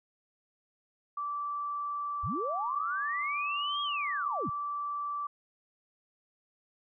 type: tone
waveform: sine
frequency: 1163 Hz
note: D6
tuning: 17 cents flat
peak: -32 dBFS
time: 1.17-5.27 s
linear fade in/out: 5 ms
type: linear two-way sweep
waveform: sine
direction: up then down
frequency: 51.9 to 3300 to 73.3 Hz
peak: -33 dBFS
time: 2.23-4.5 s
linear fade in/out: 10 ms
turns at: 3.82 s
effects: none